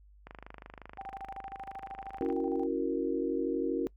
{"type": "click train", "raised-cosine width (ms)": 0.5, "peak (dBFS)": -30, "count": 53, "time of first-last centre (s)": [0.27, 2.301], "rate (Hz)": 25.6}
{"type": "tone with tremolo", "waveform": "sine", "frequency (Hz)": 781, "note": "G5", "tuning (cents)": -7, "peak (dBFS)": -38, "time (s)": [0.98, 2.67], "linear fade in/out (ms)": 10, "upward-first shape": "square", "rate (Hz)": 13, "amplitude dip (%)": 70}
{"type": "chord", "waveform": "sine", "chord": "F# dominant seventh", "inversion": "second", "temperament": "equal", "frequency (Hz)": [277.2, 329.6, 370, 466.2], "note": ["C#4", "E4", "F#4", "A#4"], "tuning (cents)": [0, 0, 0, 0], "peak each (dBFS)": -34, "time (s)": [2.21, 3.87], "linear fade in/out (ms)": 0}
{"effects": ["noise-tail reverb RT60 0.1 s tail -23 dB re dry", "added 50 Hz sine -55 dBFS peak until 3.96 s"]}